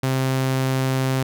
sawtooth tone, 131.8 Hz, C3, 13 cents sharp, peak -15 dBFS, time 0.03-1.23 s, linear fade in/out 5 ms, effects none

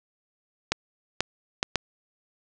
clicks, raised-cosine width 0.2 ms, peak -5 dBFS, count 4, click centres 0.72 / 1.206 / 1.629 / 1.757 s, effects resampled to 22050 Hz + 7-bit

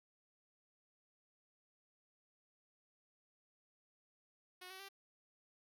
5% pulse tone with pitch steps, 365.4 / 378.7 / 392.5 Hz, F#4 / F#4 / G4, -22 / +40 / +2 cents, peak -39 dBFS, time 4.61-4.889 s, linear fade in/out 10 ms, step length 93 ms, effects none

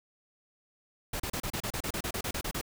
pink noise bursts, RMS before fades -34 dBFS, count 15, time 1.13-2.613 s, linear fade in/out 5 ms, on 69 ms, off 32 ms, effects none

